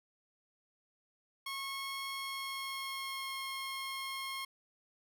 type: tone with pitch glide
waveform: 15% pulse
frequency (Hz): 1091 to 1076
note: C#6 to C6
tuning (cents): -28 to +48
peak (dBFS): -32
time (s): 1.46-4.45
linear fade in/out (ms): 5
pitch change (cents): -24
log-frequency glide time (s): 2.1-3.38
effects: none